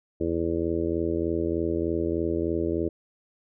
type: harmonic tone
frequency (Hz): 83.3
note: E2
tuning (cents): +19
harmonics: 1 / 2 / 3 / 4 / 5 / 6 / 7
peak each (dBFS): -33 / -37 / -34 / -27 / -30 / -35 / -36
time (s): 0.2-2.89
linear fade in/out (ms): 10
effects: none